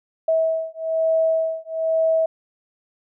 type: beating tone pair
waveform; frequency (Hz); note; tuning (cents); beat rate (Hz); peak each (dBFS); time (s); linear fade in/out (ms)
sine; 646 / 647.1; E5 / E5; -35 / -32; 1.1; -21; 0.28-2.26; 5
effects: none